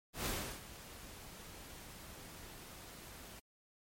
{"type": "noise with ADSR envelope", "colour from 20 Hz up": "pink", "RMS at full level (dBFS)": -37, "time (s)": [0.13, 3.4], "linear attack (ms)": 120, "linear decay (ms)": 350, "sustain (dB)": -15, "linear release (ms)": 13, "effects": ["MP3 64 kbps"]}